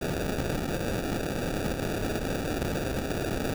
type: noise with sample-and-hold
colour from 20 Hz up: white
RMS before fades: -30 dBFS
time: 0.01-3.54 s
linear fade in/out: 5 ms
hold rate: 1050 Hz
effects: none